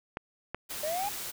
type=clicks; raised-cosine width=0.5 ms; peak=-19 dBFS; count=2; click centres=0.171 / 0.546 s
type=noise; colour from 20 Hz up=white; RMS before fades=-38 dBFS; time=0.69-1.32 s; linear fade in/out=20 ms
type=linear sweep; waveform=triangle; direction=up; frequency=587.3 to 836 Hz; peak=-28 dBFS; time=0.83-1.09 s; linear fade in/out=5 ms
effects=none